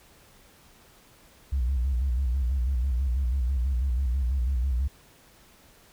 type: tone with vibrato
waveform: sine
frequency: 64 Hz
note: C2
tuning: 38 cents flat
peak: -21 dBFS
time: 1.52-4.88 s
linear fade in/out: 10 ms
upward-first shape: square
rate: 6.1 Hz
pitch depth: 110 cents each way
effects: tanh soft clip ceiling -20 dBFS + pink hiss -56 dBFS RMS until 5.92 s